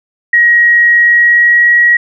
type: tone with pitch glide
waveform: sine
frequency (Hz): 1895 to 1908.2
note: A#6 to A#6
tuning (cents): +28 to +40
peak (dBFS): -4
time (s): 0.33-1.97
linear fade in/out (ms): 5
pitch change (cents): +12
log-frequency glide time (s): 0.93-1.72
effects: none